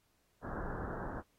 pink low-pass noise, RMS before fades -41 dBFS, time 0.41-1.23 s, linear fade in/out 50 ms, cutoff 1700 Hz, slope 96 dB/octave, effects pink hiss -75 dBFS RMS until 1.38 s + AAC 48 kbps

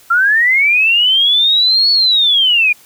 sine linear two-way sweep, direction up then down, 1342 to 4435 to 2384 Hz, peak -8 dBFS, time 0.1-2.73 s, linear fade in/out 10 ms, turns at 1.91 s, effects white hiss -45 dBFS RMS until 2.85 s

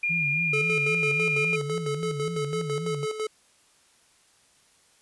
sine tone, 2412 Hz, D7, 46 cents sharp, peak -23 dBFS, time 0.03-1.56 s, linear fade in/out 5 ms
sine tone with vibrato, 155.56 Hz, D#3, in tune, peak -30 dBFS, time 0.09-3.06 s, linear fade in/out 20 ms, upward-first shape sine, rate 3.7 Hz, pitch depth 160 cents each way
square tone with tremolo, 432.3 Hz, A4, 31 cents flat, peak -27 dBFS, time 0.53-3.27 s, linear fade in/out 5 ms, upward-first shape square, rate 6 Hz, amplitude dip 60%
effects white hiss -61 dBFS RMS until 5.01 s + resampled to 24000 Hz

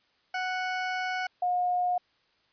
20% pulse / sine tone pair in turn, 740 / 718.5 Hz, F#5 / F5, 0 / +49 cents, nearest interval minor second, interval 51 cents, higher first, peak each -24 dBFS, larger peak neither, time 0.34-1.27 / 1.42-1.98 s, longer first, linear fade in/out 5 ms, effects white hiss -68 dBFS RMS until 2.52 s + resampled to 11025 Hz

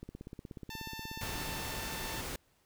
click train, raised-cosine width 3 ms, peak -31 dBFS, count 25, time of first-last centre 0.03-1.476 s, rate 16.6 Hz
10% pulse tone, 891 Hz, A5, 22 cents sharp, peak -34 dBFS, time 0.7-2.21 s, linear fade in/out 2 ms
pink noise, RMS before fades -40 dBFS, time 1.21-2.36 s, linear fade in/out 2 ms
effects pink hiss -71 dBFS RMS until 2.65 s

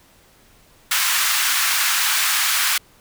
pink high-pass noise, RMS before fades -19 dBFS, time 0.91-2.78 s, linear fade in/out 5 ms, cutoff 1200 Hz, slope 24 dB/octave, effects pink hiss -53 dBFS RMS until 3 s

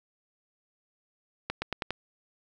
accelerating click train, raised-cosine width 0.3 ms, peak -14 dBFS, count 5, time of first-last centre 1.5-1.906 s, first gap 120 ms, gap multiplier 0.89, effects none

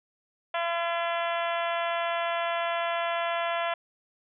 harmonic tone, 339.3 Hz, F4, 50 cents flat, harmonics 2 / 3 / 4 / 5 / 6 / 7 / 8 / 9 / 10, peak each -29 / -33 / -35 / -37 / -39 / -40 / -41 / -42 / -43 dBFS, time 0.54-3.74 s, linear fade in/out 5 ms, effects none

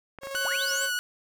clicks, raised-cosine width 0.5 ms, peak -26 dBFS, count 4, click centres 0.187 / 0.234 / 0.271 / 0.347 s
sawtooth tone with tremolo, 547 Hz, C#5, 23 cents flat, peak -29 dBFS, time 0.21-0.91 s, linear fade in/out 50 ms, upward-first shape square, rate 10 Hz, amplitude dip 35%
sawtooth tone with vibrato, 1480 Hz, F#6, in tune, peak -23 dBFS, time 0.35-0.99 s, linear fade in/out 0 ms, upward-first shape triangle, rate 4.6 Hz, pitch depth 27 cents each way
sine linear sweep, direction up, 548 to 8140 Hz, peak -31 dBFS, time 0.45-0.85 s, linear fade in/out 0 ms
effects none

